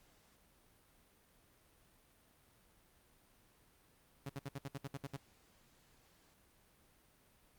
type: tone bursts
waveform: sawtooth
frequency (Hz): 138.59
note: C#3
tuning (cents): 0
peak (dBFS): -37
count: 10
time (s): 4.26-5.167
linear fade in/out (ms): 5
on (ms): 34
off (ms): 63
effects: pink hiss -69 dBFS RMS until 7.58 s + Opus 48 kbps

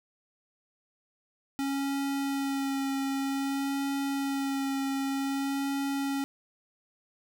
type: tone with vibrato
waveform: square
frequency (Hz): 274.6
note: C#4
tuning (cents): -16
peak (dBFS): -29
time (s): 1.59-6.24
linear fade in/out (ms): 0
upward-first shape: sine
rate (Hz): 0.53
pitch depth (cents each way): 15
effects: none

